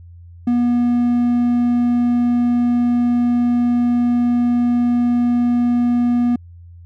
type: tone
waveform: triangle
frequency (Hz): 241.5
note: B3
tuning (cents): -39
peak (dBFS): -11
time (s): 0.47-6.36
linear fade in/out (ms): 5
effects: added 86 Hz sine -37 dBFS peak until 6.85 s